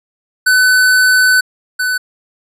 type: tone pair in turn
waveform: square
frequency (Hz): 1507 / 1501.3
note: F#6 / F#6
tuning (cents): +31 / +25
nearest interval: unison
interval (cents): 6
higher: first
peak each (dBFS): -8 / -14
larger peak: first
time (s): 0.46-1.41 / 1.79-1.98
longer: first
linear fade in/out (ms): 10
effects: resampled to 32000 Hz